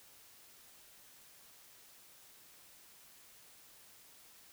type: silence
effects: white hiss -60 dBFS RMS until 4.52 s